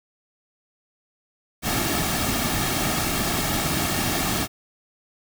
pink noise with comb filter, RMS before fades -24 dBFS, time 1.62-4.48 s, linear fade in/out 50 ms, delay 2 ms, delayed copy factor -0.55, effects none

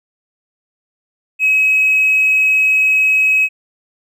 sine tone with hard clipping, 2553 Hz, D#7, 44 cents sharp, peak -10 dBFS, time 1.39-3.49 s, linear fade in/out 50 ms, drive 1 dB, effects none

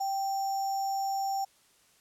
sine tone with sample-and-hold, 781 Hz, G5, 7 cents flat, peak -28 dBFS, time 0-1.45 s, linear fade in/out 10 ms, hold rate 6300 Hz, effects white hiss -64 dBFS RMS until 2 s + low-pass 11000 Hz 12 dB/octave

